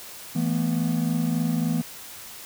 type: chord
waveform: triangle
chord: E suspended fourth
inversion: none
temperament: equal with one note detuned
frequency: 164.81 / 220 / 243.5 Hz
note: E3 / A3 / B3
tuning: 0 / 0 / -24 cents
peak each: -23 / -26 / -24 dBFS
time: 0.35-1.82 s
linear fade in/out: 10 ms
effects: white hiss -41 dBFS RMS until 2.45 s